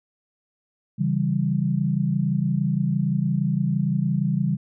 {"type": "chord", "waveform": "sine", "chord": "C# diminished", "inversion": "none", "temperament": "equal", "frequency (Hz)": [138.59, 164.81, 196], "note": ["C#3", "E3", "G3"], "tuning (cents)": [0, 0, 0], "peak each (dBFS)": -24, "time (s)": [0.98, 4.57], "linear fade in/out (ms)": 20, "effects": []}